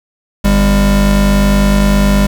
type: tone pair together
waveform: square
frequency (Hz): 49.89 / 200.3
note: G1 / G3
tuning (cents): +31 / +38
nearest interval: 2 octaves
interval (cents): 2407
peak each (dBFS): -11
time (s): 0.44-2.27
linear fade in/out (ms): 10
effects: 7-bit